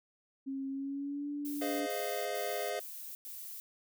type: tone with pitch glide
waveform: sine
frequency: 270.5 to 289.9 Hz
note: C#4 to D4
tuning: -42 to -22 cents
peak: -35 dBFS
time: 0.46-1.87 s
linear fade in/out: 20 ms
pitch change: +120 cents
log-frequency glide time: 0.7-1.29 s
type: noise bursts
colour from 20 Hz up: violet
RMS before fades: -45 dBFS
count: 5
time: 1.45-3.6 s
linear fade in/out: 0 ms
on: 350 ms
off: 100 ms
type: chord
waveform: square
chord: F minor seventh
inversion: first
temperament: equal with one note detuned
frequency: 415.3 / 514.6 / 622.3 / 698.5 Hz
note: Ab4 / C5 / Eb5 / F5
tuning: 0 / -29 / 0 / 0 cents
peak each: -41 / -41 / -40 / -40 dBFS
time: 1.61-2.8 s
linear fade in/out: 10 ms
effects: none